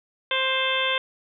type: harmonic tone with a mistuned harmonic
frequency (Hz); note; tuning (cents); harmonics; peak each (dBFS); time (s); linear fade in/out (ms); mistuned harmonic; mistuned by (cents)
525; C5; +6; 1 / 2 / 3 / 4 / 5 / 6 / 7; -29 / -29 / -29 / -29 / -29 / -29 / -29; 0.31-0.98; 2; 7; -72
effects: none